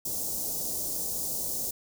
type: band-stop noise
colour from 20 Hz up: white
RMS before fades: -32 dBFS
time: 0.05-1.71 s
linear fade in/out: 5 ms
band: 690 to 5500 Hz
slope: 24 dB/octave
effects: none